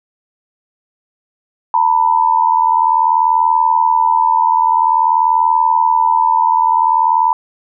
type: tone pair together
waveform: sine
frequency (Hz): 901.5 / 982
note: A5 / B5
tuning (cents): +42 / -10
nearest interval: minor second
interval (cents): 148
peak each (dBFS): -12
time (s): 1.74-7.33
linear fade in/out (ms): 2
effects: none